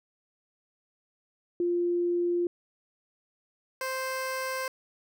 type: tone pair in turn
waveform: sine / 15% pulse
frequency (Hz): 348.9 / 522.8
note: F4 / C5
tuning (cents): -2 / -1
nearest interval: perfect fifth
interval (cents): 701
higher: second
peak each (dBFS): -24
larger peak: neither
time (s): 1.6-2.47 / 3.81-4.68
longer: neither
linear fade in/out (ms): 2
effects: none